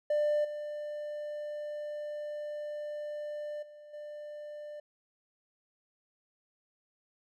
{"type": "tone with level steps", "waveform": "triangle", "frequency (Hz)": 595, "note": "D5", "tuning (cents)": 22, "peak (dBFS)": [-23, -34, -47, -39], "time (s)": [0.1, 4.8], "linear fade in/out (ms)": 5, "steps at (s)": [0.44, 3.62, 3.93], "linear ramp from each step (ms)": 10, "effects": ["tanh soft clip ceiling -20 dBFS"]}